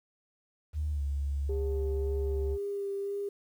sine tone with pitch glide, 75.5 to 70.44 Hz, D2 to C#2, +48 to +28 cents, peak -28 dBFS, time 0.73-2.58 s, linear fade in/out 50 ms, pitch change -120 cents, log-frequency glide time 0.91-1.02 s
sine tone with vibrato, 400 Hz, G4, 35 cents sharp, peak -31 dBFS, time 1.49-3.29 s, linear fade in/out 5 ms, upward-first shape sine, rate 1.9 Hz, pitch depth 15 cents each way
effects tanh soft clip ceiling -23 dBFS + 10-bit

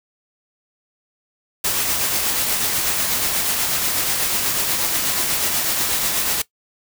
white noise with tremolo, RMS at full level -19 dBFS, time 1.64-6.42 s, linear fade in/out 5 ms, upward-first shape triangle, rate 8.2 Hz, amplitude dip 35%, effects noise-tail reverb RT60 0.1 s tail -19 dB re dry

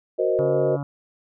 sine chord, C half-diminished seventh, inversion second, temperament equal, 370 / 466.2 / 523.3 / 622.3 Hz, Gb4 / Bb4 / C5 / Eb5, 0 / 0 / 0 / 0 cents, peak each -24 dBFS, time 0.18-0.77 s, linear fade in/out 20 ms
harmonic tone, 141.9 Hz, C#3, 41 cents sharp, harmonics 1 / 2 / 4 / 5 / 6 / 7 / 8 / 9 / 10, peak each -27 / -33 / -39 / -41 / -43 / -44 / -45 / -46 / -47 dBFS, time 0.39-0.83 s, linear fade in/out 0 ms
effects none

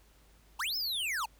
square linear two-way sweep, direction up then down, 790 to 5350 to 790 Hz, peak -32 dBFS, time 0.59-1.26 s, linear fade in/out 10 ms, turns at 0.76 s, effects added 52 Hz sine -60 dBFS peak until 1.39 s + pink hiss -65 dBFS RMS until 1.39 s

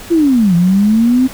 sine linear two-way sweep, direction down then up, 349.2 to 168.2 to 263.9 Hz, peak -7 dBFS, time 0.1-1.28 s, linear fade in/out 20 ms, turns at 0.55 s, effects pink hiss -32 dBFS RMS until 1.33 s

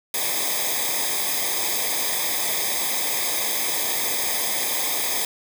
white noise with comb filter, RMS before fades -24 dBFS, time 0.14-5.25 s, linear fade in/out 2 ms, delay 0.7 ms, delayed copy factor -0.95, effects none

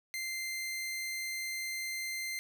sawtooth tone, 2085 Hz, C7, 7 cents flat, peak -32 dBFS, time 0.14-2.39 s, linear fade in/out 0 ms, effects none

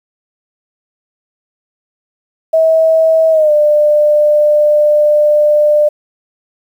sine tone with pitch glide, 644 to 597.4 Hz, E5 to D5, -41 to +29 cents, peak -6 dBFS, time 2.53-5.89 s, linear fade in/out 10 ms, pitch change -130 cents, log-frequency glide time 3.31-3.52 s, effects 7-bit

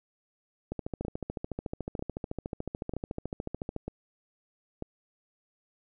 two click trains, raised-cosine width 2 ms, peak -20 / -21 dBFS, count 43 / 5, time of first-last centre 0.72-3.763 / 1.05-4.824 s, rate 13.8 / 1.06 Hz, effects none

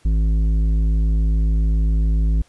sine tone with tanh clipping, 53.6 Hz, A1, 45 cents flat, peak -16 dBFS, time 0.05-2.42 s, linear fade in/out 5 ms, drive 10 dB, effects pink hiss -56 dBFS RMS until 2.48 s + resampled to 24000 Hz

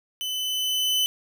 40% pulse tone with level ramp, 3019 Hz, F#7, 34 cents sharp, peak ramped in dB -27 to -19 dBFS, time 0.21-1.06 s, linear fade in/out 0 ms, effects none

